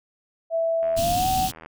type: tone with pitch glide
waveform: sine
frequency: 659.3 to 753 Hz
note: E5 to F#5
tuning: 0 to +30 cents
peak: -20 dBFS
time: 0.5-1.5 s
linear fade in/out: 50 ms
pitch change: +230 cents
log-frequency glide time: 0.97-1.27 s
type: click train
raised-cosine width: 0.5 ms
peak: -27 dBFS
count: 68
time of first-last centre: 0.83-1.66 s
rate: 80.7 Hz
type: band-stop noise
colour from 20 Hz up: pink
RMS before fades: -28 dBFS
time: 0.96-1.52 s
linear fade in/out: 20 ms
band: 320 to 2600 Hz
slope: 96 dB/octave
effects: none